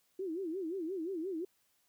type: tone with vibrato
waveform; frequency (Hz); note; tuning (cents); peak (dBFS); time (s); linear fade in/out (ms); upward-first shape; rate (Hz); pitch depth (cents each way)
sine; 351.3; F4; +10; -35; 0.19-1.45; 5; sine; 5.7; 200
effects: white hiss -74 dBFS RMS until 1.88 s